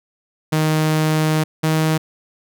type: tone pair in turn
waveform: sawtooth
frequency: 155.9 / 157.71 Hz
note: D#3 / D#3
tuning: +4 / +24 cents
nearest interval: unison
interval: 20 cents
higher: second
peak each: -11 dBFS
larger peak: neither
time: 0.52-1.44 / 1.63-1.98 s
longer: first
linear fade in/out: 10 ms
effects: none